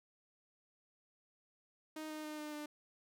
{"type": "tone with pitch steps", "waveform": "sawtooth", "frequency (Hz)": [311.1, 307.9, 304.7, 301.5, 298.4], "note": ["D#4", "D#4", "D#4", "D4", "D4"], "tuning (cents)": [0, -18, -36, 46, 28], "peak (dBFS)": -39, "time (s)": [1.96, 2.66], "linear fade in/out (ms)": 5, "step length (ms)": 140, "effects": []}